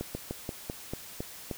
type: slowing click train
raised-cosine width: 2 ms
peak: -20 dBFS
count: 8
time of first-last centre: 0.01-1.512 s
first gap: 140 ms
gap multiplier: 1.14
effects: white hiss -46 dBFS RMS until 1.57 s